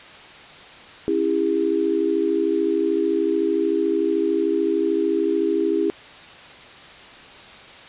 sine tone cluster, 273.9 / 329.9 / 403.4 Hz, C#4 / E4 / G4, -21 / +1 / +50 cents, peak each -27 / -21 / -21 dBFS, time 1.08-5.9 s, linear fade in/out 0 ms, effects white hiss -42 dBFS RMS until 7.88 s + resampled to 8000 Hz

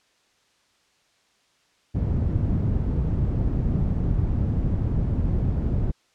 white low-pass noise, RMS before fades -23 dBFS, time 1.94-5.92 s, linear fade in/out 20 ms, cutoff 120 Hz, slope 12 dB/octave, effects white hiss -64 dBFS RMS until 6.14 s + low-pass 6000 Hz 12 dB/octave

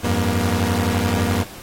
sawtooth tone cluster, 87.8 / 99.5 / 237.2 Hz, F2 / G2 / A#3, +10 / +26 / +30 cents, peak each -18 dBFS, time 0.03-1.44 s, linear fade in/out 20 ms, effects pink hiss -39 dBFS RMS until 1.62 s + AAC 48 kbps

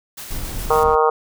white noise with tremolo, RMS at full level -33 dBFS, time 0.17-0.84 s, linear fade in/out 10 ms, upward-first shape square, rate 7.2 Hz, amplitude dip 25%
brown noise, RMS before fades -27 dBFS, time 0.3-0.96 s, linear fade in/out 20 ms
harmonic tone, 155.56 Hz, D#3, in tune, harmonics 3 / 4 / 5 / 6 / 7 / 8 / 9, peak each -16 / -25 / -20 / -21 / -21 / -21 / -31 dBFS, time 0.7-1.1 s, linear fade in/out 5 ms
effects none

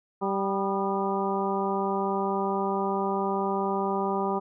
harmonic tone with a mistuned harmonic, 195.5 Hz, G3, 4 cents flat, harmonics 1 / 2 / 3 / 4 / 5 / 6, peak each -31 / -29 / -36 / -31 / -32 / -35 dBFS, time 0.21-4.4 s, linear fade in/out 20 ms, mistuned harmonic 6, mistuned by +59 cents, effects none

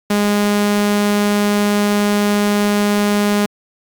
sawtooth tone, 205.9 Hz, G#3, 15 cents flat, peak -9 dBFS, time 0.1-3.46 s, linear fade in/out 5 ms, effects Opus 48 kbps

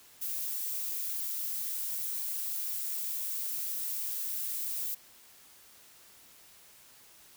violet noise, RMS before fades -35 dBFS, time 0.21-4.95 s, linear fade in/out 10 ms, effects white hiss -57 dBFS RMS until 7.36 s

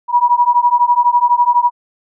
sine beating tone pair, 961 / 973 Hz, B5 / B5, -48 / -26 cents, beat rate 12 Hz, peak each -12 dBFS, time 0.08-1.71 s, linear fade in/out 50 ms, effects none

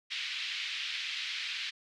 pink band-pass noise, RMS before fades -37 dBFS, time 0.1-1.71 s, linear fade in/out 20 ms, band 2200 to 4100 Hz, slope 24 dB/octave, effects none

